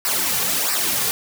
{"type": "noise with flanger", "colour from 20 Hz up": "white", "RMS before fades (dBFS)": -21, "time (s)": [0.05, 1.11], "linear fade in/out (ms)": 0, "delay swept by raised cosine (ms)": [0.29, 3.19], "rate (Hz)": 1.5, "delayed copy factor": -0.8, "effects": []}